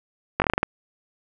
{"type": "slowing click train", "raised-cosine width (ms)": 0.5, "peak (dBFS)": -4, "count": 8, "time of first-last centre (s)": [0.4, 0.631], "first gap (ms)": 19, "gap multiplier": 1.18, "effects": []}